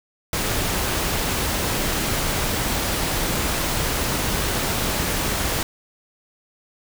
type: noise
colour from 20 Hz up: pink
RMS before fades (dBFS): -23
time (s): 0.33-5.63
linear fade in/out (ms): 2
effects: none